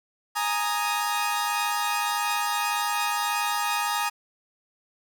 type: chord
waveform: sawtooth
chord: Ab suspended second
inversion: none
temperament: equal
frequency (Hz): 830.6 / 932.3 / 1244.5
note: Ab5 / Bb5 / Eb6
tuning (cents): 0 / 0 / 0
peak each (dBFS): -25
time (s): 0.35-4.1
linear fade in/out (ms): 20
effects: none